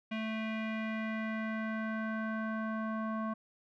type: tone with low-pass filter sweep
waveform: square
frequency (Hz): 220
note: A3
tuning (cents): 0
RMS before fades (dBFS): -36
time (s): 0.11-3.34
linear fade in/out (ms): 10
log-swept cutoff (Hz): 2600 to 1200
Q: 3.3
effects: none